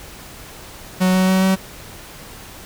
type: tone with pitch steps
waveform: 45% pulse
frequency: 185 / 186.61 / 188.23 / 189.87 Hz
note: F#3 / F#3 / F#3 / F#3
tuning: 0 / +15 / +30 / +45 cents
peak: -13 dBFS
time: 1-1.56 s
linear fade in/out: 20 ms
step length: 140 ms
effects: pink hiss -38 dBFS RMS until 2.65 s